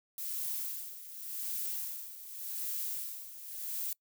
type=noise with tremolo; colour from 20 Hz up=violet; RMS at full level=-36 dBFS; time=0.18-3.93 s; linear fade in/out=2 ms; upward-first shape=sine; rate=0.87 Hz; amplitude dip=75%; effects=noise-tail reverb RT60 0.1 s tail -25 dB re dry